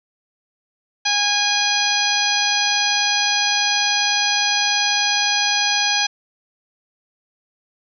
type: harmonic tone with a mistuned harmonic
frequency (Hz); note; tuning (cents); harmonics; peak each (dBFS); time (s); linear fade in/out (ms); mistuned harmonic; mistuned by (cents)
821; G#5; -20; 1 / 2 / 3 / 4 / 5 / 6 / 7; -24 / -24 / -24 / -24 / -24 / -24 / -24; 1.05-6.07; 10; 7; +71
effects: none